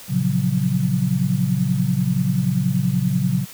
sine chord, Gb major seventh, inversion first, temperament equal, 116.54 / 138.59 / 174.61 / 185 Hz, Bb2 / Db3 / F3 / Gb3, 0 / 0 / 0 / 0 cents, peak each -25 / -21 / -24 / -21 dBFS, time 0.08-3.46 s, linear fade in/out 50 ms, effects white hiss -40 dBFS RMS until 3.53 s

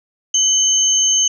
sine tone pair together, 3000 / 6357 Hz, F#7 / G8, +23 / +23 cents, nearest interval octave + minor second, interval 1300 cents, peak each -17 / -13 dBFS, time 0.34-1.28 s, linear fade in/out 5 ms, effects none

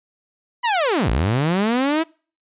sawtooth linear two-way sweep, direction down then up, 1005 to 49 to 331.4 Hz, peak -13 dBFS, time 0.63-2.04 s, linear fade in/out 20 ms, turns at 1.1 s, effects noise-tail reverb RT60 0.4 s tail -26 dB re dry + resampled to 8000 Hz

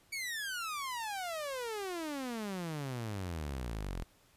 sawtooth exponential sweep, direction down, 2286 to 40.48 Hz, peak -33 dBFS, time 0.12-4.04 s, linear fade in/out 10 ms, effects pink hiss -66 dBFS RMS until 4.36 s + resampled to 32000 Hz

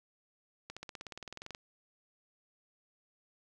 accelerating click train, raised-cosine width 0.2 ms, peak -26 dBFS, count 17, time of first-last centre 0.7-1.549 s, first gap 66 ms, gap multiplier 0.97, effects none

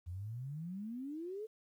sine exponential sweep, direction up, 83.3 to 450 Hz, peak -40 dBFS, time 0.06-1.47 s, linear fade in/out 20 ms, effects 12-bit

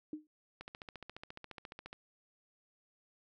sine tone with exponential decay, 305.8 Hz, D#4, 30 cents flat, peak -35 dBFS, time 0.13-0.27 s, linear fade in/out 2 ms, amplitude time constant 29 ms
click train, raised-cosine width 0.3 ms, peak -30 dBFS, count 20, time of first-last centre 0.61-1.929 s, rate 14.4 Hz
effects none

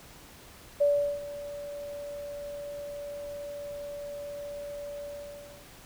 sine tone with ADSR envelope, 577 Hz, D5, 31 cents flat, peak -19 dBFS, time 0.8-5.68 s, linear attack 15 ms, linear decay 380 ms, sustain -17 dB, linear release 660 ms, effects pink hiss -51 dBFS RMS until 5.85 s

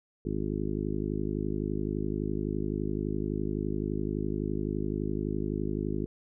harmonic tone, 51.8 Hz, G#1, 4 cents flat, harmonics 1 / 2 / 3 / 4 / 5 / 6 / 7 / 8, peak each -37 / -39 / -36 / -37 / -36 / -37 / -36 / -40 dBFS, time 0.25-6.06 s, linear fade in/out 5 ms, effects none

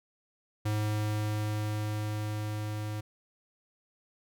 square tone with level ramp, 106.2 Hz, G#2, 39 cents sharp, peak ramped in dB -28 to -34 dBFS, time 0.65-3.01 s, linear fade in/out 10 ms, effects none

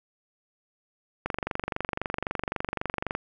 click train, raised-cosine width 0.5 ms, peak -13 dBFS, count 46, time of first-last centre 1.26-3.151 s, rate 23.8 Hz, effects none

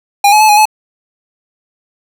square tone with pitch steps, 810 / 850 / 864 / 833 / 859 Hz, G#5 / G#5 / A5 / G#5 / A5, -43 / +40 / -32 / +5 / -42 cents, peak -5 dBFS, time 0.24-0.655 s, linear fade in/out 5 ms, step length 83 ms, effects none

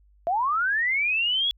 sine linear sweep, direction up, 652 to 3400 Hz, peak -21 dBFS, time 0.27-1.51 s, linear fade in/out 0 ms, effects added 50 Hz sine -55 dBFS peak until 1.57 s

